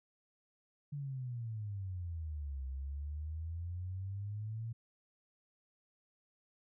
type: exponential two-way sweep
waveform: sine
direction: down then up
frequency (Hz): 146.83 to 65.41 to 115.9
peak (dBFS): -38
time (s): 0.92-4.73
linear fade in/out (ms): 10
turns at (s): 2.66
effects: none